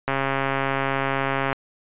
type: click train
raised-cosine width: 0.5 ms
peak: -8 dBFS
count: 198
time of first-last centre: 0.08-1.529 s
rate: 136 Hz
effects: resampled to 8000 Hz